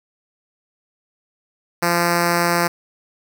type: tone with notch filter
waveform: 5% pulse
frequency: 172.4 Hz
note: F3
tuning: 22 cents flat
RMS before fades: -18 dBFS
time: 1.82-2.68 s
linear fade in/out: 10 ms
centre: 3100 Hz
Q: 2
effects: 7-bit